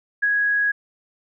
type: tone with ADSR envelope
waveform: sine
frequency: 1661 Hz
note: G#6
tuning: in tune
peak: -15 dBFS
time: 0.22-0.72 s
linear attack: 15 ms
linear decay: 32 ms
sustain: -2 dB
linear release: 12 ms
effects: none